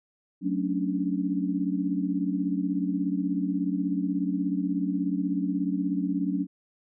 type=chord; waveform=sine; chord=D major seventh; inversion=first; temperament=equal; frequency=185 / 220 / 277.2 / 293.7 Hz; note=F#3 / A3 / C#4 / D4; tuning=0 / 0 / 0 / 0 cents; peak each=-29 / -35 / -29 / -30 dBFS; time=0.41-6.47 s; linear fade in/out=50 ms; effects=none